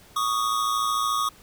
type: tone pair together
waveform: square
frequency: 1121 / 1234.5 Hz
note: C#6 / D#6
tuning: +19 / -14 cents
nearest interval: major second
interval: 167 cents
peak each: -26 dBFS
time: 0.16-1.29 s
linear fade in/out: 5 ms
effects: pink hiss -52 dBFS RMS until 1.42 s